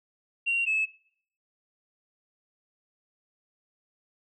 sine tone pair in turn, 2755 / 2600 Hz, F7 / E7, -24 / -24 cents, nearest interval minor second, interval 100 cents, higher first, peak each -22 dBFS, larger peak neither, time 0.46-0.66 / 0.66-0.86 s, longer neither, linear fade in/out 20 ms, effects noise-tail reverb RT60 0.6 s tail -20 dB re dry + tanh soft clip ceiling -19 dBFS

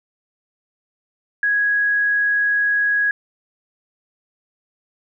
sine tone, 1661.2 Hz, G#6, in tune, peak -15 dBFS, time 1.43-3.11 s, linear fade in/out 2 ms, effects none

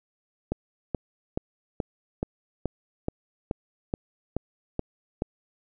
click train, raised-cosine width 2 ms, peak -13 dBFS, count 12, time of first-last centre 0.52-5.221 s, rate 2.34 Hz, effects none

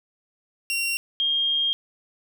sawtooth / sine tone pair in turn, 2749 / 3224 Hz, F7 / G7, -28 / +48 cents, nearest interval minor third, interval 276 cents, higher second, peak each -20 dBFS, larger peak neither, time 0.7-0.97 / 1.2-1.73 s, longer second, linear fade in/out 0 ms, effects none

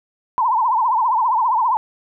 sine tone with vibrato, 948 Hz, A#5, 29 cents sharp, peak -14 dBFS, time 0.38-1.77 s, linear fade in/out 0 ms, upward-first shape triangle, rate 15 Hz, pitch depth 200 cents each way, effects none

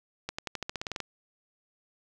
accelerating click train, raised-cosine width 0.2 ms, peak -16 dBFS, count 12, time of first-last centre 0.29-1.003 s, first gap 95 ms, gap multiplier 0.92, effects none

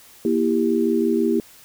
sine chord, E diminished, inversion second, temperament just, 237.3 / 329.6 / 395.6 Hz, Bb3 / E4 / G4, +31 / 0 / +16 cents, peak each -21 dBFS, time 0.25-1.4 s, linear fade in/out 2 ms, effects white hiss -48 dBFS RMS until 1.64 s

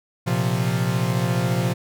45% pulse chord, Bb suspended second, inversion none, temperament equal, 116.54 / 130.81 / 174.61 Hz, Bb2 / C3 / F3, 0 / 0 / 0 cents, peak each -24 dBFS, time 0.26-1.74 s, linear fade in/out 20 ms, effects none

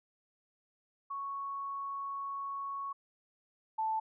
sine tone pair in turn, 1108.7 / 880 Hz, C#6 / A5, 0 / 0 cents, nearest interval major third, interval 400 cents, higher first, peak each -36 / -30 dBFS, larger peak second, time 1.1-2.93 / 3.78-4 s, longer first, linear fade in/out 10 ms, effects none

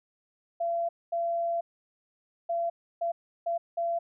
sine tone bursts at uneven times, 680 Hz, F5, 46 cents flat, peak -26 dBFS, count 6, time 0.6-0.89 / 1.12-1.61 / 2.49-2.7 / 3.01-3.12 / 3.46-3.58 / 3.77-3.99 s, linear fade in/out 10 ms, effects none

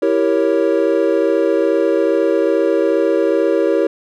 triangle chord, E diminished seventh, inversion none, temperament equal, 329.6 / 392 / 466.2 / 554.4 Hz, E4 / G4 / Bb4 / Db5, 0 / 0 / 0 / 0 cents, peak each -16 dBFS, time 0.02-3.87 s, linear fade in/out 5 ms, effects none

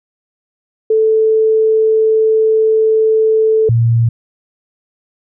sine tone pair in turn, 439.4 / 116.08 Hz, A4 / A#2, -2 / -7 cents, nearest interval octave + major seventh, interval 2305 cents, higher first, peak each -8 dBFS, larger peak neither, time 0.9-3.69 / 3.69-4.09 s, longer first, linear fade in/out 5 ms, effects none

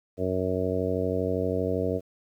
harmonic tone, 92.6 Hz, F#2, 2 cents sharp, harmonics 1 / 2 / 3 / 4 / 5 / 6 / 7, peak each -32 / -34 / -32 / -34 / -29 / -33 / -34 dBFS, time 0.17-2.01 s, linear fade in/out 50 ms, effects 10-bit

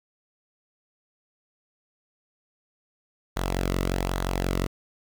sawtooth tone with flanger, 45.67 Hz, F#1, 22 cents flat, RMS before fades -27 dBFS, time 3.36-4.67 s, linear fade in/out 10 ms, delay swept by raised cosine 0.38 to 1.25 ms, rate 1.2 Hz, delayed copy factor -0.5, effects 8-bit

